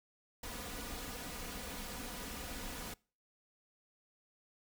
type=noise with comb filter; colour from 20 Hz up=pink; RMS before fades=-44 dBFS; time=0.43-2.94 s; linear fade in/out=5 ms; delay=4.1 ms; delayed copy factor=+0.6; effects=noise-tail reverb RT60 0.4 s tail -25 dB re dry